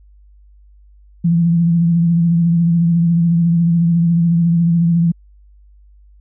sine tone with vibrato, 169 Hz, E3, 43 cents sharp, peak -10 dBFS, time 1.24-5.12 s, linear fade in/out 10 ms, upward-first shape triangle, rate 14 Hz, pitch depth 44 cents each way, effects added 50 Hz sine -43 dBFS peak until 6.2 s

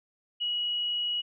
sine tone, 2912 Hz, F#7, 28 cents flat, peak -27 dBFS, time 0.4-1.22 s, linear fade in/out 20 ms, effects none

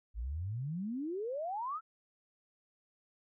sine exponential sweep, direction up, 51.1 to 1357 Hz, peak -35 dBFS, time 0.14-1.81 s, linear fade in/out 50 ms, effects none

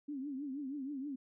sine tone with vibrato, 277.3 Hz, C#4, 1 cent sharp, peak -38 dBFS, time 0.08-1.16 s, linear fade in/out 10 ms, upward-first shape triangle, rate 6.3 Hz, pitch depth 150 cents each way, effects none

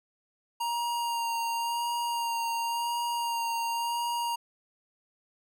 square tone with vibrato, 937 Hz, A#5, 9 cents sharp, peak -29 dBFS, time 0.6-4.36 s, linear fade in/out 10 ms, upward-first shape sine, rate 0.93 Hz, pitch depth 19 cents each way, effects none

